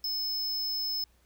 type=tone; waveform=square; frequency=5210 Hz; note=E8; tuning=21 cents flat; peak=-30 dBFS; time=0.04-1.04 s; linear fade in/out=2 ms; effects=added 60 Hz sine -64 dBFS peak until 1.25 s + pink hiss -68 dBFS RMS until 1.25 s